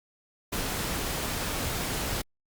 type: noise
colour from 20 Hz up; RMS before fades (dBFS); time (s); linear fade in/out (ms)
pink; -31; 0.52-2.22; 10
effects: Opus 48 kbps

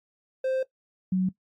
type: tone pair in turn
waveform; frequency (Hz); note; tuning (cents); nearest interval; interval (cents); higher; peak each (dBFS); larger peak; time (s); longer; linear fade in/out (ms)
triangle / sine; 523.3 / 185.98; C5 / F#3; 0 / +9; octave + tritone; 1791; first; -22 / -21; second; 0.44-0.63 / 1.12-1.29; first; 5
effects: noise-tail reverb RT60 0.1 s tail -17 dB re dry + AAC 48 kbps

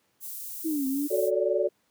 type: high-pass noise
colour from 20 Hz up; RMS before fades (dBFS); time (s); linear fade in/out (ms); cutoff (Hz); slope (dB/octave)
white; -38; 0.2-1.31; 50; 10000; 12
type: linear two-way sweep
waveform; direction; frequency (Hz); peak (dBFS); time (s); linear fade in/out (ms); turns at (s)
sine; down then up; 329.6 to 261.6 to 296.8; -25; 0.64-1.08; 20; 0.87
type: chord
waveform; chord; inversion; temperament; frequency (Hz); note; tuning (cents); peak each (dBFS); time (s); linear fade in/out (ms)
sine; D major seventh; first; equal with one note detuned; 370 / 440 / 565.7 / 587.3; F#4 / A4 / C#5 / D5; 0 / 0 / +35 / 0; -28; 1.1-1.69; 20
effects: pink hiss -70 dBFS RMS until 1.9 s + high-pass 150 Hz 12 dB/octave

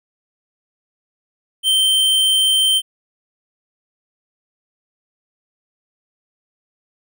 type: tone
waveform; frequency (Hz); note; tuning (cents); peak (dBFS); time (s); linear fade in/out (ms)
square; 3117; G7; -11; -13; 1.63-2.82; 50
effects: none

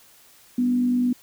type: tone with frequency modulation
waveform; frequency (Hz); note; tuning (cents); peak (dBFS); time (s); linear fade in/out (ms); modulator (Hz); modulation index
sine; 246.9; B3; 0; -18; 0.58-1.13; 5; 49.6; 0.26
effects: white hiss -53 dBFS RMS until 1.22 s

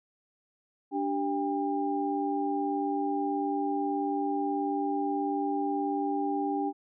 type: tone cluster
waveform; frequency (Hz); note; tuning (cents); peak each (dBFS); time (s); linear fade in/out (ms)
sine; 290.7 / 389.1 / 801; D4 / G4 / G5; -18 / -13 / +37; -30 / -34 / -31; 0.91-6.73; 50
effects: none

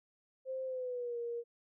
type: tone with pitch glide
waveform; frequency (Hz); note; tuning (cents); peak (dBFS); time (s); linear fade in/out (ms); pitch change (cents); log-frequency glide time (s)
sine; 523.3 to 471.6; C5 to A#4; 0 to +20; -36; 0.45-1.44; 50; -180; 0.65-1.18
effects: none

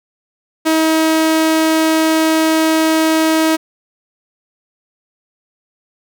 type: tone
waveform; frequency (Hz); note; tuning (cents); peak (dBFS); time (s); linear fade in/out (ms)
sawtooth; 318.8; D#4; +42; -7; 0.65-3.57; 20
effects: none

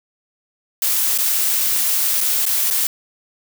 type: noise with dropouts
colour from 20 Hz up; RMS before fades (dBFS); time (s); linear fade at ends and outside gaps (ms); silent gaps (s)
blue; -18; 0.82-2.87; 2; 1.178-1.185 / 2.207-2.211 / 2.455-2.463 / 2.703-2.708
effects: none

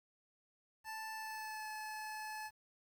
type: tone with pitch glide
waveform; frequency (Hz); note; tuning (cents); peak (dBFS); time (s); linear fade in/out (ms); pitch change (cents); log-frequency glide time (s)
25% pulse; 880 to 861.4; A5 to A5; 0 to -37; -39; 0.84-2.51; 50; -37; 1.14-1.68
effects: 11-bit

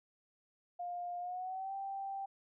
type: tone with pitch glide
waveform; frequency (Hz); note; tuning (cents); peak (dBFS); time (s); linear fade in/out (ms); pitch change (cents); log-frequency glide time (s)
sine; 706 to 783.4; F5 to G5; +19 to -1; -38; 0.79-2.26; 10; +180; 1.19-1.74
effects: none

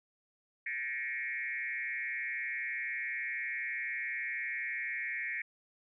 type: tone with frequency modulation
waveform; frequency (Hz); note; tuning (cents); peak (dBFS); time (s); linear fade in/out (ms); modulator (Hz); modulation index
sine; 2027; B6; +45; -34; 0.66-5.42; 5; 134; 2.1
effects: none

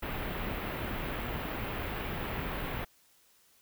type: band-stop noise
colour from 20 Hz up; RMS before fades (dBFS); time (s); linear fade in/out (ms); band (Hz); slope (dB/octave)
pink; -36; 0.02-2.85; 10; 3000 to 16000; 24
effects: white hiss -65 dBFS RMS until 3.61 s

